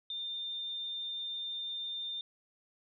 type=tone; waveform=sine; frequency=3606 Hz; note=A7; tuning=42 cents sharp; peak=-36 dBFS; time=0.1-2.21 s; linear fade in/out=2 ms; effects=none